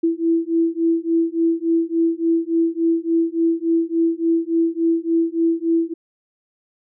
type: beating tone pair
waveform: sine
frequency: 329.6 / 333.1 Hz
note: E4 / E4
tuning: 0 / +18 cents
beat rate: 3.5 Hz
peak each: -19 dBFS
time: 0.03-5.94 s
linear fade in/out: 10 ms
effects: none